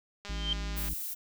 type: click train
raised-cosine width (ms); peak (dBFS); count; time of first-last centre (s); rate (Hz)
0.2; -26; 130; 0.25-0.885; 203
type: tone with exponential growth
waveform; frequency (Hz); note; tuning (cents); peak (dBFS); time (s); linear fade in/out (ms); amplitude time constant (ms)
sine; 3136; G7; 0; -25; 0.26-0.53; 2; 57
type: harmonic tone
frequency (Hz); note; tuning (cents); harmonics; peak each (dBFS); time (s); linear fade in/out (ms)
54.6; A1; -13; 1 / 3 / 5 / 6; -33 / -43 / -49 / -52; 0.29-0.94; 5
type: noise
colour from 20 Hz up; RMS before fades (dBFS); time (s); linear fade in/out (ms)
violet; -37; 0.76-1.15; 20
effects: none

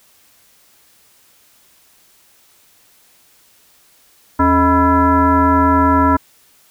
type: tone with frequency modulation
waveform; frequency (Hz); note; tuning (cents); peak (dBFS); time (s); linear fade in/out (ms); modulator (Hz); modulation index
sine; 630; D#5; +21; -9; 4.39-6.17; 10; 355; 2
effects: white hiss -52 dBFS RMS until 6.7 s

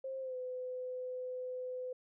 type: tone with pitch glide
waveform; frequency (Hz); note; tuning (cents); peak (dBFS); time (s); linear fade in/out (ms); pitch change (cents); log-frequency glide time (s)
sine; 530 to 505.8; C5 to B4; +22 to +41; -38; 0.04-1.93; 5; -81; 0.2-0.36
effects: none

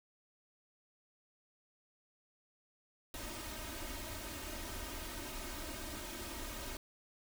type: noise with comb filter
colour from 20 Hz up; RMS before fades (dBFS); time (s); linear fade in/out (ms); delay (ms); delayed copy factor
pink; -44; 3.14-6.77; 2; 3.2; +1
effects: none

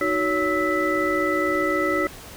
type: tone cluster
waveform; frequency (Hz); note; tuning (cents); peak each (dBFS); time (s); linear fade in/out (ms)
sine; 310.5 / 370.6 / 564 / 1306 / 1986; D#4 / F#4 / C#5 / E6 / B6; -3 / +3 / +30 / -17 / +9; -26; 0.01-2.07; 2
effects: pink hiss -41 dBFS RMS until 2.36 s

